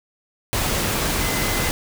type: tone in noise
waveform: sine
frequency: 2043 Hz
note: C7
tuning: 42 cents flat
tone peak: -30 dBFS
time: 1.21-1.69 s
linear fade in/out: 0 ms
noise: pink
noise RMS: -22 dBFS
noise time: 0.53-1.71 s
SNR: -11 dB
effects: none